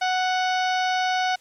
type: harmonic tone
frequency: 740 Hz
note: F#5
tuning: in tune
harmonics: 1 / 2 / 3 / 4 / 5 / 6 / 7 / 8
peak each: -22 / -28 / -32 / -34 / -36 / -38 / -39 / -40 dBFS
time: 0.01-1.36 s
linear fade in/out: 10 ms
effects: white hiss -56 dBFS RMS until 1.4 s + low-pass 10000 Hz 12 dB/octave